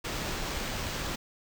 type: noise with sample-and-hold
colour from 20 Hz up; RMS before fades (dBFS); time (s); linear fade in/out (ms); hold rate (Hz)
pink; -34; 0.04-1.16; 10; 11025
effects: none